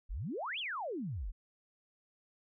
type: exponential two-way sweep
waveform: sine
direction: up then down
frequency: 34.87 to 3520 to 34.87 Hz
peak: -36 dBFS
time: 0.09-1.32 s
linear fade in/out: 20 ms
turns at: 0.59 s
effects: none